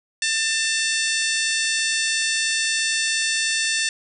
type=harmonic tone with a mistuned harmonic; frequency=893 Hz; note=A5; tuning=25 cents sharp; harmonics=2 / 3 / 4 / 5 / 6 / 7 / 8 / 9 / 10; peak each=-25 / -27 / -28 / -29 / -30 / -30 / -31 / -32 / -32 dBFS; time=0.22-3.89 s; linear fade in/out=2 ms; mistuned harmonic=7; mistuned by=-60 cents; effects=none